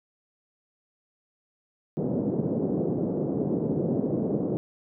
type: band-pass noise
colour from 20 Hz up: pink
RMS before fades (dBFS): -27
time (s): 1.97-4.57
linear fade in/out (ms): 0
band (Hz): 150 to 490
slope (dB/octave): 24
effects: none